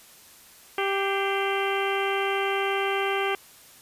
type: harmonic tone with a mistuned harmonic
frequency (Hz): 392.5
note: G4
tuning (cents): +2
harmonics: 1 / 2 / 3 / 4 / 5 / 6 / 7 / 8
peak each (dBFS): -27 / -30 / -32 / -33 / -34 / -35 / -35 / -36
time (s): 0.78-3.35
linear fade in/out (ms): 2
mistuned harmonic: 5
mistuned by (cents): +75
effects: white hiss -51 dBFS RMS until 3.81 s + resampled to 32000 Hz